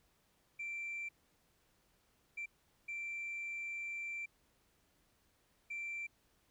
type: tone bursts at uneven times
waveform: sine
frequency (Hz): 2349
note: D7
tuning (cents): 0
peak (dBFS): -38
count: 4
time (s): 0.59-1.09 / 2.37-2.46 / 2.88-4.26 / 5.7-6.07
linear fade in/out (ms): 10
effects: tanh soft clip ceiling -37 dBFS + pink hiss -74 dBFS RMS until 6.5 s